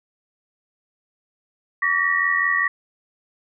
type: tone cluster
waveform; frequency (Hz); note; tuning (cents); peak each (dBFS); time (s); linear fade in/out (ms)
sine; 1144 / 1840 / 1925; D6 / A#6 / B6; -46 / -23 / -45; -24 / -22 / -20; 1.82-2.68; 5
effects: none